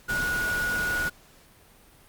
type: tone in noise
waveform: sine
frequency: 1455 Hz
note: F#6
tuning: 29 cents flat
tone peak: -25 dBFS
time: 0.08-1.1 s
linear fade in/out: 20 ms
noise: pink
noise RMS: -34 dBFS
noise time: 0.08-1.1 s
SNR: +6 dB
effects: pink hiss -55 dBFS RMS until 2.08 s + Opus 48 kbps